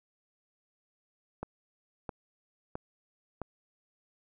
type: click train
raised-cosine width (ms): 1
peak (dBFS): -22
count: 4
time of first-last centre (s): 1.43-3.417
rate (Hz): 1.51
effects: none